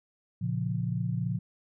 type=chord; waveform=sine; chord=Bb minor; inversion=none; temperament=just; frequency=116.54 / 139.85 / 174.81 Hz; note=Bb2 / Db3 / F3; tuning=0 / +16 / +2 cents; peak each=-31 / -33 / -32 dBFS; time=0.41-1.39 s; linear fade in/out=10 ms; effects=none